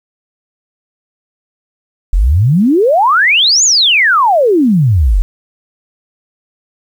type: exponential two-way sweep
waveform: sine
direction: up then down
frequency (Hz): 39.33 to 7130 to 39.33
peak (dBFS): -6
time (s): 2.13-5.22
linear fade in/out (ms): 0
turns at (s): 3.64
effects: 7-bit